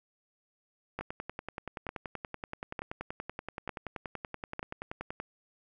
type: two click trains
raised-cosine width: 0.5 ms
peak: -22 / -20 dBFS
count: 45 / 5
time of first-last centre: 1.01-5.2 / 0.99-4.594 s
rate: 10.5 / 1.11 Hz
effects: none